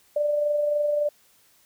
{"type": "tone with amplitude modulation", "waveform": "sine", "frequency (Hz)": 590, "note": "D5", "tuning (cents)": 8, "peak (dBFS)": -19, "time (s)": [0.16, 1.09], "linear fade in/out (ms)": 5, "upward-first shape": "sine", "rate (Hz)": 23.5, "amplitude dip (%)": 35, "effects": ["white hiss -60 dBFS RMS until 1.65 s"]}